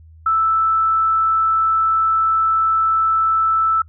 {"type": "tone", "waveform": "sine", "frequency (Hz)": 1318.5, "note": "E6", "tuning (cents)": 0, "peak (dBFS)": -13, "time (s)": [0.26, 3.82], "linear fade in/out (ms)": 5, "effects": ["noise-tail reverb RT60 0.1 s tail -24 dB re dry", "added 80 Hz sine -41 dBFS peak until 3.88 s"]}